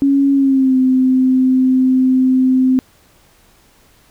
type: tone with pitch glide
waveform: sine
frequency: 277.2 to 258.6 Hz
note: C#4 to C4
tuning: 0 to -20 cents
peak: -9 dBFS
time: 0.02-2.79 s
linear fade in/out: 0 ms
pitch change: -120 cents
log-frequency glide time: 0.33-0.77 s
effects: pink hiss -51 dBFS RMS until 4.1 s